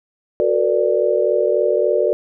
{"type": "chord", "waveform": "sine", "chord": "B minor seventh", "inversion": "second", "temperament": "equal with one note detuned", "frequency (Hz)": [370, 450.3, 493.9, 587.3], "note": ["F#4", "A4", "B4", "D5"], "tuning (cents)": [0, 40, 0, 0], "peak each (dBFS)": [-20, -19, -21, -18], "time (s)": [0.4, 2.13], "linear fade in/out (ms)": 0, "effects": []}